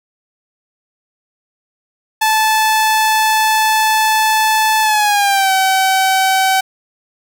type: tone with pitch glide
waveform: sawtooth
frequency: 872 to 763.5 Hz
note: A5 to G5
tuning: -16 to -46 cents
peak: -7 dBFS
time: 2.21-6.61 s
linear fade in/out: 10 ms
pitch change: -230 cents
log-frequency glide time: 4.82-5.52 s
effects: none